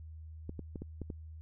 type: clicks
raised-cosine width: 3 ms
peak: -27 dBFS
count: 6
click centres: 0.494 / 0.593 / 0.758 / 0.82 / 1.017 / 1.102 s
effects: added 79 Hz sine -45 dBFS peak until 1.41 s